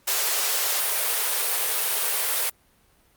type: high-pass noise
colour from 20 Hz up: white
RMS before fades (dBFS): -24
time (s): 0.07-2.5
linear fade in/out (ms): 10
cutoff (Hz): 400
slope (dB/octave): 48
effects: pink hiss -61 dBFS RMS until 3.16 s + Opus 48 kbps